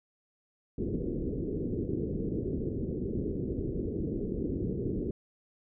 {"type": "low-pass noise", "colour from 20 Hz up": "white", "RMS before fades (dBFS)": -33, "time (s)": [0.78, 5.11], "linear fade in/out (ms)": 2, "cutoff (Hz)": 430, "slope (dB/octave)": 48, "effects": []}